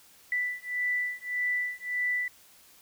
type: beating tone pair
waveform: sine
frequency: 1978 / 1979.7 Hz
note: B6 / B6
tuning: +2 / +4 cents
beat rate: 1.7 Hz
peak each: -31 dBFS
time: 0.32-2.28 s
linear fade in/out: 2 ms
effects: white hiss -57 dBFS RMS until 2.81 s